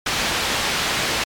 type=low-pass noise; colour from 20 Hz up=white; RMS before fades=-22 dBFS; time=0.06-1.24 s; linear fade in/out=5 ms; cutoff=4100 Hz; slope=12 dB/octave; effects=MP3 96 kbps